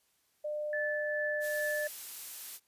sine tone, 600 Hz, D5, 37 cents sharp, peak -33 dBFS, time 0.44-1.88 s, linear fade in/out 10 ms
sine tone with tremolo, 1744 Hz, A6, 16 cents flat, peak -32 dBFS, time 0.73-1.87 s, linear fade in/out 2 ms, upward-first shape triangle, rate 2.4 Hz, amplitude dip 35%
blue noise, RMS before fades -42 dBFS, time 1.4-2.6 s, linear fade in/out 50 ms
effects white hiss -73 dBFS RMS until 2.67 s + resampled to 32000 Hz

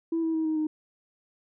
sine tone with pitch steps, 329.6 / 324.3 / 319.1 / 314 / 309 Hz, E4 / E4 / D#4 / D#4 / D#4, 0 / -28 / +44 / +16 / -12 cents, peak -23 dBFS, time 0.12-0.67 s, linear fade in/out 5 ms, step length 110 ms, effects tanh soft clip ceiling -21 dBFS

